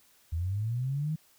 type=linear sweep; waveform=sine; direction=up; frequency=77.9 to 160 Hz; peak=-28 dBFS; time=0.32-1.16 s; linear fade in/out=10 ms; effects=white hiss -63 dBFS RMS until 1.38 s